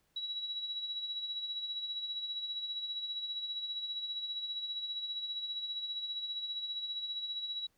sine tone with tremolo, 3900 Hz, B7, 23 cents flat, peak -34 dBFS, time 0.16-7.67 s, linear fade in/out 5 ms, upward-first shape sine, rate 15 Hz, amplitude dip 50%, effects pink hiss -75 dBFS RMS until 7.77 s

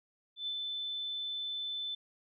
sine tone with ADSR envelope, 3520 Hz, A7, in tune, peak -33 dBFS, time 0.36-1.95 s, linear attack 110 ms, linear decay 66 ms, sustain -2 dB, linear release 6 ms, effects none

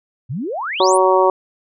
sine exponential sweep, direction up, 110 to 11060 Hz, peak -21 dBFS, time 0.29-0.98 s, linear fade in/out 20 ms
harmonic tone, 187.1 Hz, F#3, 20 cents sharp, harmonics 2 / 3 / 4 / 5 / 6, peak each -15 / -16 / -21 / -16 / -19 dBFS, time 0.8-1.3 s, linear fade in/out 2 ms
effects none

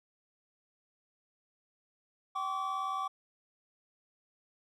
triangle tone cluster, 770 / 1071 / 1150 Hz, G5 / C6 / D6, -31 / +40 / -37 cents, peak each -37 / -40 / -32 dBFS, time 2.35-3.08 s, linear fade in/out 10 ms, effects none

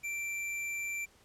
square tone, 2349 Hz, D7, in tune, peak -35 dBFS, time 0.03-1.06 s, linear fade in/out 20 ms, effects pink hiss -63 dBFS RMS until 1.24 s + low-pass 11000 Hz 12 dB/octave

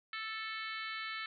harmonic tone, 440 Hz, A4, in tune, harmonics 3 / 4 / 5 / 6 / 7 / 8 / 9 / 10, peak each -44 / -44 / -44 / -52 / -49 / -54 / -49 / -54 dBFS, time 0.13-1.26 s, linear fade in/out 2 ms, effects none

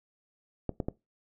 clicks, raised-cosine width 2 ms, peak -17 dBFS, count 3, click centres 0.693 / 0.802 / 0.885 s, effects noise-tail reverb RT60 0.2 s tail -20 dB re dry

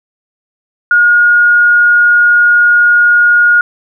sine tone, 1434 Hz, F6, 45 cents sharp, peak -4 dBFS, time 0.91-3.61 s, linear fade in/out 2 ms, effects none

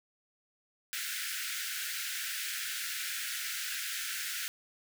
pink high-pass noise, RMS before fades -37 dBFS, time 0.93-4.48 s, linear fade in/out 0 ms, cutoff 1400 Hz, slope 96 dB/octave, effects none

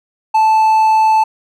triangle tone, 876 Hz, A5, 8 cents flat, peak -6 dBFS, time 0.34-1.24 s, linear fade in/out 10 ms, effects none

